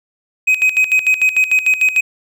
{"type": "tone with tremolo", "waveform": "triangle", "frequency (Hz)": 2522, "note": "D#7", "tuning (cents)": 23, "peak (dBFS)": -7, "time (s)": [0.47, 2.01], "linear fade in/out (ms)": 10, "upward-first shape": "square", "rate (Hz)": 6.7, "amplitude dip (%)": 75, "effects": []}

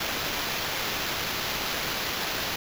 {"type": "noise with sample-and-hold", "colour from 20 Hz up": "blue", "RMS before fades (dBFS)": -30, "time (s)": [0, 2.56], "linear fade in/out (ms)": 5, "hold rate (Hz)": 8820, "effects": []}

